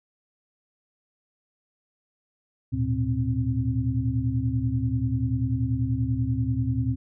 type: tone cluster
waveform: sine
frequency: 74.8 / 112.2 / 122.5 / 262.6 Hz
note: D2 / A2 / B2 / C4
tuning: +32 / +34 / -14 / +6 cents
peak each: -32 / -26 / -27 / -29 dBFS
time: 2.72-6.96 s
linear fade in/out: 20 ms
effects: none